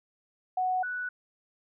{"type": "tone pair in turn", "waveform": "sine", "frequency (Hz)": [740, 1480], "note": ["F#5", "F#6"], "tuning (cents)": [0, 0], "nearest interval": "octave", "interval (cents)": 1200, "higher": "second", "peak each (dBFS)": [-25, -31], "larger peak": "first", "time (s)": [[0.57, 0.83], [0.83, 1.09]], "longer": "neither", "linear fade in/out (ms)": 5, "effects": []}